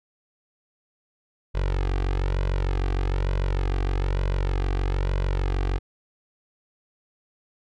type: tone with flanger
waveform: sawtooth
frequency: 46.58 Hz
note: F#1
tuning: 12 cents sharp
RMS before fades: -24 dBFS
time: 1.54-5.79 s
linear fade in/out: 20 ms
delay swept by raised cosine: 2 to 2.55 ms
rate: 1.1 Hz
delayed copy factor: +0.95
effects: low-pass 4000 Hz 12 dB/octave